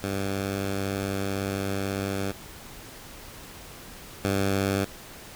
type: tone pair in turn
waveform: 10% pulse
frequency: 98 / 98 Hz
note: G2 / G2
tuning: 0 / 0 cents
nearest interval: unison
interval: 0 cents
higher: neither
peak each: -19 / -15 dBFS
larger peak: second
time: 0.03-2.32 / 4.24-4.85 s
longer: first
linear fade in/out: 10 ms
effects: pink hiss -44 dBFS RMS until 5.35 s